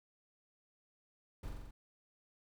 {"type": "noise with echo", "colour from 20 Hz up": "brown", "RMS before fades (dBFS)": -42, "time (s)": [1.43, 1.49], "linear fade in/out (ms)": 5, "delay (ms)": 44, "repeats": 5, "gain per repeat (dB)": -2, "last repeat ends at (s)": 1.71, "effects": []}